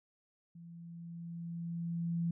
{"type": "tone with level ramp", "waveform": "sine", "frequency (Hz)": 169.1, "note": "E3", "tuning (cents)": 44, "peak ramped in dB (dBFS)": [-49, -30], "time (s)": [0.55, 2.31], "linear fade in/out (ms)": 5, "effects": []}